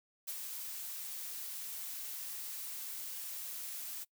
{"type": "noise with ADSR envelope", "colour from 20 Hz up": "blue", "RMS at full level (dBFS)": -39, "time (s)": [0.27, 4.05], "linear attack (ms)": 14, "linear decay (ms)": 54, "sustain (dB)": -4, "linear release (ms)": 26, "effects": ["noise-tail reverb RT60 0.1 s tail -22 dB re dry"]}